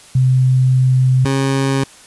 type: tone pair in turn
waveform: sine / 20% pulse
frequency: 129 / 135.77 Hz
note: C3 / C#3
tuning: -24 / -36 cents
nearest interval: minor second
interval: 88 cents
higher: second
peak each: -9 dBFS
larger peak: neither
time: 0.15-1.25 / 1.25-1.84 s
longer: first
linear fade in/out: 5 ms
effects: white hiss -42 dBFS RMS until 2.06 s + resampled to 24000 Hz